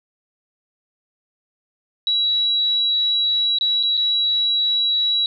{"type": "tone with dropouts", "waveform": "sine", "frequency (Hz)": 3899, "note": "B7", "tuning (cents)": -23, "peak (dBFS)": -16, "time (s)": [2.07, 5.26], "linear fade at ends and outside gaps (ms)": 1, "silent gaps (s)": [[3.586, 3.61], [3.829, 3.834], [3.97, 3.975]], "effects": []}